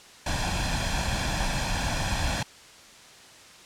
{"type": "noise with comb filter", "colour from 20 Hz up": "pink", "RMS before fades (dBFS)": -27, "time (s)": [0.26, 2.43], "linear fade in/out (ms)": 5, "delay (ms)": 1.2, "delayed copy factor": 0.7, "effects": ["white hiss -49 dBFS RMS until 3.65 s", "low-pass 7000 Hz 12 dB/octave"]}